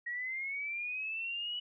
sine linear sweep, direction up, 1892 to 2960 Hz, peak -35 dBFS, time 0.06-1.6 s, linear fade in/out 10 ms, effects none

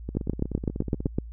two click trains, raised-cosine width 3 ms, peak -11 / -19 dBFS, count 9 / 17, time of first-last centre 0.17-1.185 / 0.09-1.066 s, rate 7.88 / 16.4 Hz, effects added 57 Hz sine -37 dBFS peak until 1.32 s

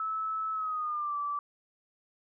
sine tone with pitch glide, 1303 to 1160.8 Hz, E6 to D6, -20 to -21 cents, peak -30 dBFS, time 0-1.39 s, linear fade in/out 2 ms, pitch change -201 cents, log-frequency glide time 0.52-1.17 s, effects none

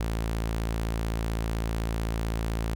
sawtooth tone, 55.8 Hz, A1, 25 cents sharp, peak -23 dBFS, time 0-2.75 s, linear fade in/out 5 ms, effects none

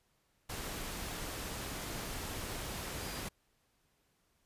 sine tone in noise, 4800 Hz, D8, 37 cents sharp, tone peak -52 dBFS, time 3-3.21 s, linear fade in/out 10 ms, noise pink, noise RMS -41 dBFS, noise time 0.49-3.29 s, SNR -14 dB, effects pink hiss -75 dBFS RMS until 4.45 s + resampled to 32000 Hz

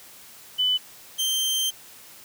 sine / sawtooth tone pair in turn, 3000 / 3139 Hz, F#7 / G7, +23 / +2 cents, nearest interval minor second, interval 79 cents, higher second, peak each -19 dBFS, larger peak neither, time 0.58-0.78 / 1.18-1.71 s, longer second, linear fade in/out 20 ms, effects white hiss -47 dBFS RMS until 2.24 s + high-pass 60 Hz 12 dB/octave

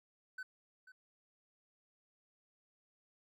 triangle tone with echo, 1516 Hz, F#6, 42 cents sharp, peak -40 dBFS, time 0.38-0.43 s, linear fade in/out 5 ms, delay 490 ms, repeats 1, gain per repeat -14 dB, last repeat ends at 0.92 s, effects none

